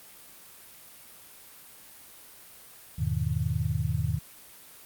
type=chord; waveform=sine; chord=E major seventh; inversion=none; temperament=just; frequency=82.41 / 103.01 / 123.61 / 154.51 Hz; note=E2 / G#2 / B2 / D#3; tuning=0 / -14 / +2 / -12 cents; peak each=-31 dBFS; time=2.98-4.19 s; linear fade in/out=10 ms; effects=white hiss -50 dBFS RMS until 4.85 s + Opus 32 kbps